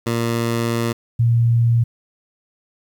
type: tone pair in turn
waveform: 15% pulse / sine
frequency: 116.54 / 117.11 Hz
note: A#2 / A#2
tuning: 0 / +8 cents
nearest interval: unison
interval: 8 cents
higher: second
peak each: -12 dBFS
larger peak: neither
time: 0.06-0.93 / 1.19-1.84 s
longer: first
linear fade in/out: 10 ms
effects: 9-bit